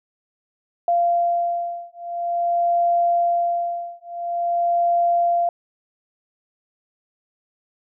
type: beating tone pair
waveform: sine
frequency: 691 / 691.48 Hz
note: F5 / F5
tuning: -19 / -17 cents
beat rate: 0.48 Hz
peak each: -21 dBFS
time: 0.88-5.49 s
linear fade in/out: 2 ms
effects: none